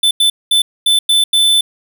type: tone bursts at uneven times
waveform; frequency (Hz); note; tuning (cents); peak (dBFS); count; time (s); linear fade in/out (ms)
square; 3520; A7; 0; -9; 6; 0.03-0.11 / 0.2-0.3 / 0.51-0.62 / 0.86-0.99 / 1.09-1.24 / 1.33-1.61; 5
effects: none